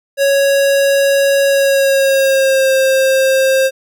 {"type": "tone with pitch glide", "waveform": "square", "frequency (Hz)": [554.4, 530.9], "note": ["C#5", "C5"], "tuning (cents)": [0, 25], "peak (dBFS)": -10, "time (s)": [0.17, 3.71], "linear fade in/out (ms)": 50, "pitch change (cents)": -75, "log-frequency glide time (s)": [1.47, 2.72], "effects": []}